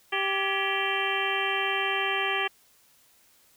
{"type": "harmonic tone with a mistuned harmonic", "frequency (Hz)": 390.7, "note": "G4", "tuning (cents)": -6, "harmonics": [1, 2, 3, 4, 5, 6, 7, 8], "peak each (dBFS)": [-33, -33, -33, -33, -33, -33, -33, -33], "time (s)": [0.12, 2.48], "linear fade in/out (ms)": 10, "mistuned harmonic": 4, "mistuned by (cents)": 130, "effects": ["white hiss -61 dBFS RMS until 3.56 s"]}